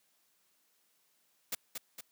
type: noise with echo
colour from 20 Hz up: white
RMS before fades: -35 dBFS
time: 1.52-1.55 s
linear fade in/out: 5 ms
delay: 230 ms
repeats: 2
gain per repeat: -5 dB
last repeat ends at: 2.01 s
effects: white hiss -73 dBFS RMS until 2.11 s + high-pass 150 Hz 12 dB/octave